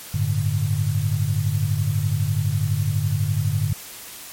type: chord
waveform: sine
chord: G suspended second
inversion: none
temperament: equal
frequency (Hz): 98 / 110 / 146.83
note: G2 / A2 / D3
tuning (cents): 0 / 0 / 0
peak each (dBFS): -23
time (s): 0.14-3.73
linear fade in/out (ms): 5
effects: white hiss -38 dBFS RMS until 4.32 s + MP3 64 kbps